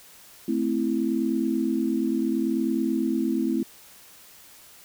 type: chord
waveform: sine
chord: A minor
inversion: none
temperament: equal with one note detuned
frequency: 220 / 260.7 / 329.6 Hz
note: A3 / C4 / E4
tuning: 0 / -6 / 0 cents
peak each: -27 / -26 / -26 dBFS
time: 0.48-3.63 s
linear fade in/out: 5 ms
effects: white hiss -50 dBFS RMS until 4.84 s